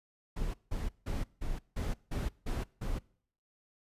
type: noise bursts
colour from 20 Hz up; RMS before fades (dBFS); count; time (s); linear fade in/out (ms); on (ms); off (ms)
brown; -34; 8; 0.36-2.99; 10; 180; 170
effects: noise-tail reverb RT60 0.6 s tail -24 dB re dry + resampled to 32000 Hz